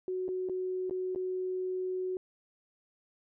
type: tone with dropouts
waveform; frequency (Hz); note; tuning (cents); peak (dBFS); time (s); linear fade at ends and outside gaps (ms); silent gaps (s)
sine; 370; F#4; 0; -31; 0.08-2.17; 1; 0.281-0.288 / 0.488-0.496 / 0.897-0.909 / 1.149-1.159
effects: none